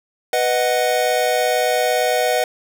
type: chord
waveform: square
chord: B major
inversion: none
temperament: equal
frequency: 493.9 / 622.3 / 740 Hz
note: B4 / D#5 / F#5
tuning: 0 / 0 / 0 cents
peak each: -21 dBFS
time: 0.33-2.44 s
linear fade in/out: 2 ms
effects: none